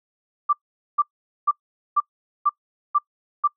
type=tone bursts; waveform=sine; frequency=1174.7 Hz; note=D6; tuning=in tune; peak=-14 dBFS; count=7; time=0.49-3.477 s; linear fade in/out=10 ms; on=41 ms; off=450 ms; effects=noise-tail reverb RT60 0.1 s tail -25 dB re dry